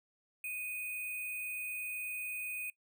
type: tone with sample-and-hold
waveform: sine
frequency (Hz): 2489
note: D#7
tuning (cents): 0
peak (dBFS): -37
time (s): 0.44-2.7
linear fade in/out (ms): 2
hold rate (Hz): 11025
effects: noise-tail reverb RT60 0.1 s tail -20 dB re dry